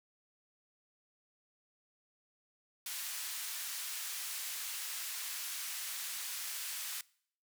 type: band-pass noise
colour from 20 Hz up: white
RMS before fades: -41 dBFS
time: 2.86-7.01 s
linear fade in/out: 2 ms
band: 1400 to 16000 Hz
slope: 12 dB/octave
effects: noise-tail reverb RT60 0.6 s tail -23 dB re dry

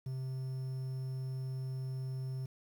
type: tone with quantisation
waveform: triangle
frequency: 130.81 Hz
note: C3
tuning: in tune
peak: -34 dBFS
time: 0.06-2.46 s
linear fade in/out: 5 ms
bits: 10
effects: none

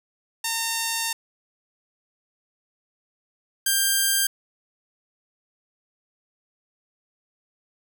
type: tone pair in turn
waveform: 5% pulse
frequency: 912 / 1589.4 Hz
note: A#5 / G6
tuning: -38 / +23 cents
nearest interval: minor seventh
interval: 961 cents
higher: second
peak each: -12 / -8 dBFS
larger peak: second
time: 0.44-1.13 / 3.66-4.27 s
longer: first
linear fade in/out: 5 ms
effects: none

